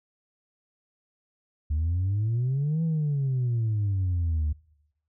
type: exponential two-way sweep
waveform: sine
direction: up then down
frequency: 73.42 to 165.8 to 73.42 Hz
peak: -21 dBFS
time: 1.7-4.53 s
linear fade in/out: 10 ms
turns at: 2.83 s
effects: noise-tail reverb RT60 0.9 s tail -25 dB re dry + tanh soft clip ceiling -21 dBFS